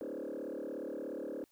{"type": "tone with frequency modulation", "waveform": "sine", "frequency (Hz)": 410.2, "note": "G#4", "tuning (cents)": -21, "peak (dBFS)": -36, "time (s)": [0.01, 1.44], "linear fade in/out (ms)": 0, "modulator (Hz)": 36.9, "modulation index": 4.1, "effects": ["tanh soft clip ceiling -36 dBFS", "white hiss -72 dBFS RMS until 1.51 s"]}